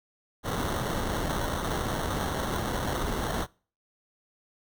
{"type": "noise with sample-and-hold", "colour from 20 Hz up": "pink", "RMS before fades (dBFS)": -30, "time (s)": [0.43, 3.47], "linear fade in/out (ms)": 50, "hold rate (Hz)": 2450, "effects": ["noise-tail reverb RT60 0.4 s tail -24 dB re dry"]}